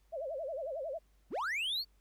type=tone with vibrato; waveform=sine; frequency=591 Hz; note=D5; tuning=11 cents sharp; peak=-36 dBFS; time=0.12-0.99 s; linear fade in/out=20 ms; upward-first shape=sine; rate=11 Hz; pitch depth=230 cents each way
type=linear sweep; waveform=triangle; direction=up; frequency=119.4 to 4588 Hz; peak=-31 dBFS; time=1.3-1.85 s; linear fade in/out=50 ms
effects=added 50 Hz sine -65 dBFS peak until 2 s + pink hiss -75 dBFS RMS until 2 s